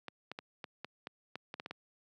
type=clicks; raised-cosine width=0.3 ms; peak=-25 dBFS; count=11; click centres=0.083 / 0.316 / 0.389 / 0.642 / 0.846 / 1.071 / 1.356 / 1.541 / 1.599 / 1.661 / 1.71 s; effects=high-pass 150 Hz 12 dB/octave